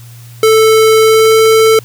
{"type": "tone with pitch glide", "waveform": "square", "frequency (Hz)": [440, 442.8], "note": ["A4", "A4"], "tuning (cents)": [0, 11], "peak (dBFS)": -5, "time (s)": [0.43, 1.79], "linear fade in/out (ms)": 2, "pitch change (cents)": 11, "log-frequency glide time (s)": [1, 1.36], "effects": ["added 118 Hz sine -31 dBFS peak until 1.84 s", "white hiss -41 dBFS RMS until 1.84 s"]}